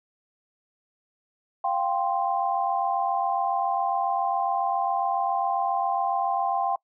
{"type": "chord", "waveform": "sine", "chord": "F suspended second", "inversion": "none", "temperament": "just", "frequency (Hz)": [698.5, 785.8, 1047.7], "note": ["F5", "G5", "C6"], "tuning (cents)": [0, 4, 2], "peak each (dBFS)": [-28, -25, -29], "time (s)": [1.64, 6.76], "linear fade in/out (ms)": 5, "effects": ["noise-tail reverb RT60 0.1 s tail -25 dB re dry"]}